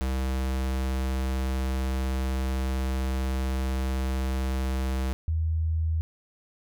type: tone pair in turn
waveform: square / sine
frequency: 65.41 / 80.38 Hz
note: C2 / E2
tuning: 0 / -43 cents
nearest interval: major third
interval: 357 cents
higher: second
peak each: -26 / -23 dBFS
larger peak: second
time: 0.01-5.13 / 5.28-6.01 s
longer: first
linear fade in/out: 0 ms
effects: none